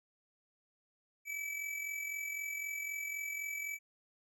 square tone with amplitude modulation, 2300 Hz, D7, 37 cents flat, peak -36 dBFS, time 1.25-3.79 s, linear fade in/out 50 ms, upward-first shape sine, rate 43.9 Hz, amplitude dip 55%, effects none

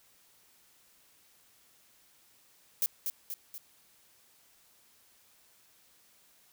violet noise with echo, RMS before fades -28 dBFS, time 2.82-2.86 s, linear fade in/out 0 ms, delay 240 ms, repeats 3, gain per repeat -5 dB, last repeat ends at 3.58 s, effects white hiss -64 dBFS RMS until 6.52 s

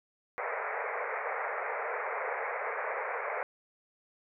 pink band-pass noise, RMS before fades -35 dBFS, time 0.38-3.43 s, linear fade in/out 0 ms, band 430 to 2300 Hz, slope 96 dB/octave, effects none

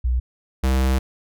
sine / square tone pair in turn, 61.6 / 65.45 Hz, B1 / C2, -4 / +1 cents, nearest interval minor second, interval 105 cents, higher second, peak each -17 dBFS, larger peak neither, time 0.04-0.2 / 0.63-0.99 s, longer second, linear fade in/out 10 ms, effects none

